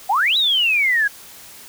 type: exponential two-way sweep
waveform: sine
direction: up then down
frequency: 726 to 3951 to 1615 Hz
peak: -14 dBFS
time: 0.09-1.08 s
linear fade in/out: 10 ms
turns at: 0.37 s
effects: white hiss -41 dBFS RMS until 1.68 s